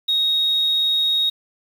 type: tone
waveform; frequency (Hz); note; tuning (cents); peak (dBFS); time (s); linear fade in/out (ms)
sine; 3757; A#7; +13; -15; 0.08-1.3; 10
effects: tanh soft clip ceiling -12 dBFS + 7-bit